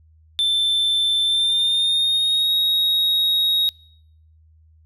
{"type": "tone with pitch glide", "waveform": "triangle", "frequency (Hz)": [3544, 3776], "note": ["A7", "A#7"], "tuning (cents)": [12, 22], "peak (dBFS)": -15, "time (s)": [0.39, 3.69], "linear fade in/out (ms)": 0, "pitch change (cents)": 110, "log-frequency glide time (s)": [1.24, 2.53], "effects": ["noise-tail reverb RT60 0.7 s tail -26 dB re dry", "added 79 Hz sine -50 dBFS peak until 4.85 s"]}